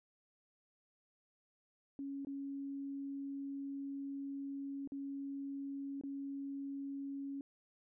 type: tone with dropouts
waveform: sine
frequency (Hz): 277.2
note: C#4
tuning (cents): 0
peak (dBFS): -40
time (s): 1.99-7.41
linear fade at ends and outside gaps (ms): 1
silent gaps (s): 2.249-2.27 / 4.875-4.92 / 6.012-6.036
effects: none